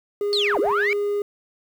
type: tone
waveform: triangle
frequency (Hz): 409.4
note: G#4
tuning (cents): -25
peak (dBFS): -18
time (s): 0.21-1.22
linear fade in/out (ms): 2
type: linear two-way sweep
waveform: sine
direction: down then up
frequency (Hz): 4517 to 280.1 to 2323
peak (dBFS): -18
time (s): 0.33-0.93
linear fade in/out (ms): 0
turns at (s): 0.59
effects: tanh soft clip ceiling -14 dBFS + 8-bit